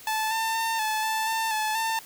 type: tone with pitch steps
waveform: sawtooth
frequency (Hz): 873 / 896 / 904 / 867 / 880 / 895 / 864 / 897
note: A5 / A5 / A5 / A5 / A5 / A5 / A5 / A5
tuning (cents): -14 / +31 / +47 / -26 / 0 / +29 / -32 / +33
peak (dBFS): -21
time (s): 0.07-1.99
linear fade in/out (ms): 2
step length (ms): 240
effects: white hiss -47 dBFS RMS until 2.05 s

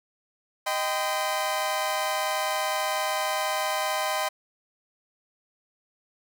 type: chord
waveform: sawtooth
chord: C minor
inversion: first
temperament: equal with one note detuned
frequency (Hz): 622.3 / 784 / 1020.2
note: Eb5 / G5 / C6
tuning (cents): 0 / 0 / -44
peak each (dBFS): -26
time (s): 0.66-4.29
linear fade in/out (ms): 10
effects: none

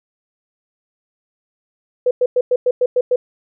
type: tone bursts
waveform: sine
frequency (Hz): 497.6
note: B4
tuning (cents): +13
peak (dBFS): -11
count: 8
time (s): 2.06-3.16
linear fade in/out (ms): 5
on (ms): 50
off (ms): 100
effects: none

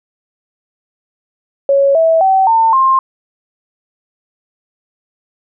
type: tone with pitch steps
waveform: sine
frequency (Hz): 554.4 / 651.7 / 766.1 / 900.6 / 1058.7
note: C#5 / E5 / G5 / A5 / C6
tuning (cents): 0 / -20 / -40 / +40 / +20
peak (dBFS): -7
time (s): 1.69-2.99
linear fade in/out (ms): 2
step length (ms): 260
effects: none

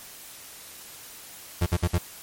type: tone bursts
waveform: 35% pulse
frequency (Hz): 87.31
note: F2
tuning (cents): 0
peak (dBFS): -18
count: 4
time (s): 1.61-1.984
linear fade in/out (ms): 10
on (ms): 53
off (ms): 54
effects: white hiss -44 dBFS RMS until 2.22 s + MP3 64 kbps

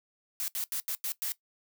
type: noise bursts at uneven times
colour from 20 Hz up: blue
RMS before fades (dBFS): -33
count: 6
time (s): 0.4-0.48 / 0.55-0.64 / 0.72-0.8 / 0.88-0.95 / 1.04-1.12 / 1.22-1.32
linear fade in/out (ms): 0
effects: noise-tail reverb RT60 0.1 s tail -17 dB re dry

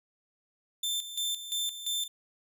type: tone with tremolo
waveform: sawtooth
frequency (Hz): 3556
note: A7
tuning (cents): +18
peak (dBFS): -26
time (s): 0.83-2.08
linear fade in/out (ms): 5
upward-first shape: square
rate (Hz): 2.9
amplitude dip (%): 70
effects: none

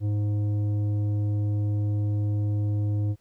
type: tone with tanh clipping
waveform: sine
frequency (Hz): 103.83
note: G#2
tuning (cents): 0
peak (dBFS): -24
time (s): 0-3.16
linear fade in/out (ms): 50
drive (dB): 9
effects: pink hiss -69 dBFS RMS until 3.2 s

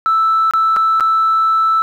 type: tone with dropouts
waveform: sine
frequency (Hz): 1318.5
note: E6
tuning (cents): 0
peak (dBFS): -9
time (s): 0.06-1.82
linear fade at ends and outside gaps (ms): 0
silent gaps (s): 0.51-0.536 / 0.763-0.768 / 0.999-1.007
effects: tanh soft clip ceiling -7 dBFS + 8-bit

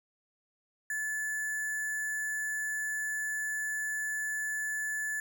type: tone with sample-and-hold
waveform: sine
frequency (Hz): 1730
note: A6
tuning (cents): -30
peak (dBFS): -31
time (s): 0.9-5.2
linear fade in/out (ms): 2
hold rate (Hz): 8820
effects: none

